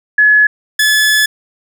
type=tone pair in turn; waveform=sine / sawtooth; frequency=1700 / 1718.8 Hz; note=G#6 / A6; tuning=+40 / -41 cents; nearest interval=unison; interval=19 cents; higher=second; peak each=-5 dBFS; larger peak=neither; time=0.18-0.47 / 0.79-1.26 s; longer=second; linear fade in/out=5 ms; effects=none